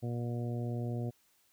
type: harmonic tone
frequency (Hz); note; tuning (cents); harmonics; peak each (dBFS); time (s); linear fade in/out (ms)
119.7; A#2; +46; 1 / 2 / 3 / 4 / 5 / 6; -34 / -40 / -44 / -46 / -48 / -50; 0.02-1.11; 20
effects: white hiss -70 dBFS RMS until 1.52 s